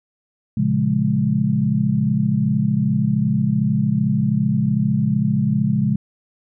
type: chord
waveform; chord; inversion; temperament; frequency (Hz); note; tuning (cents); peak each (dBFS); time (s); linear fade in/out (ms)
sine; Bb minor seventh; none; equal with one note detuned; 116.54 / 139.15 / 174.61 / 207.7; Bb2 / Db3 / F3 / Ab3; 0 / +7 / 0 / 0; -24 / -20 / -23 / -19; 0.57-5.96; 5
effects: none